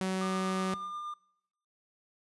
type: tone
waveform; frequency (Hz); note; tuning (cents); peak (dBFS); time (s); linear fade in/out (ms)
sawtooth; 188.2; F#3; +30; -26; 0.01-0.74; 0
type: tone with tremolo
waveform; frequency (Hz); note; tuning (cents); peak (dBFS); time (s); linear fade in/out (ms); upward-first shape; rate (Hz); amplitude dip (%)
triangle; 1202; D6; +40; -34; 0.21-1.14; 5; sine; 8.3; 25
effects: noise-tail reverb RT60 0.8 s tail -22 dB re dry + resampled to 24000 Hz